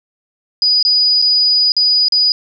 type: tone with dropouts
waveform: sine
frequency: 4940 Hz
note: D#8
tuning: 13 cents flat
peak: -9 dBFS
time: 0.62-2.32 s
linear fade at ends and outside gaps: 1 ms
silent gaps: 0.827-0.85 / 1.217-1.223 / 1.72-1.766 / 2.084-2.122 s
effects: none